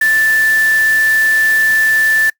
sine tone in noise, 1760 Hz, A6, in tune, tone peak -9 dBFS, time 0.01-2.3 s, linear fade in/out 5 ms, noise white, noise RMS -26 dBFS, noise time 0.01-2.3 s, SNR +14 dB, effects noise-tail reverb RT60 0.1 s tail -23 dB re dry

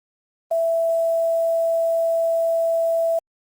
sine tone with quantisation, 662 Hz, E5, 7 cents sharp, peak -17 dBFS, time 0.51-3.19 s, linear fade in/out 5 ms, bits 7, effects Opus 24 kbps

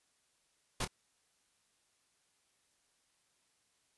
pink noise with echo, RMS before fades -35 dBFS, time 0.8-0.85 s, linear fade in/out 5 ms, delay 27 ms, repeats 1, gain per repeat -10 dB, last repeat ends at 0.877 s, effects white hiss -75 dBFS RMS until 3.97 s + resampled to 24000 Hz

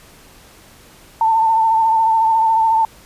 sine tone with vibrato, 894 Hz, A5, 27 cents sharp, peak -11 dBFS, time 1.21-2.85 s, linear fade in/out 2 ms, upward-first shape triangle, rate 14 Hz, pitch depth 43 cents each way, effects pink hiss -45 dBFS RMS until 3.05 s + resampled to 32000 Hz

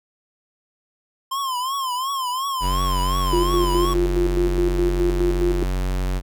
square tone with vibrato, 1046.5 Hz, C6, in tune, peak -23 dBFS, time 1.31-3.94 s, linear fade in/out 10 ms, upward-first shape triangle, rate 2.8 Hz, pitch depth 130 cents each way
square tone, 46.25 Hz, F#1, in tune, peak -21 dBFS, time 2.6-6.22 s, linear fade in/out 50 ms
sine tone with tremolo, 350 Hz, F4, 4 cents sharp, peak -17 dBFS, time 3.33-5.63 s, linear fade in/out 0 ms, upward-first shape square, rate 4.8 Hz, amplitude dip 55%
effects none

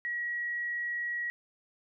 sine tone, 1913 Hz, A#6, 44 cents sharp, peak -31 dBFS, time 0.05-1.3 s, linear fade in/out 0 ms, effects none

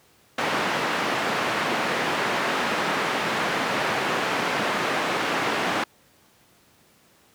white band-pass noise, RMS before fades -25 dBFS, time 0.38-5.84 s, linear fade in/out 5 ms, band 160 to 1800 Hz, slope 12 dB/octave, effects pink hiss -58 dBFS RMS until 7.34 s + high-pass 100 Hz 12 dB/octave

